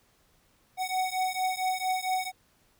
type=beating tone pair; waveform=square; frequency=744 / 748.4 Hz; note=F#5 / F#5; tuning=+9 / +20 cents; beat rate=4.4 Hz; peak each=-31 dBFS; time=0.77-2.32 s; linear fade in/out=50 ms; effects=pink hiss -66 dBFS RMS until 2.79 s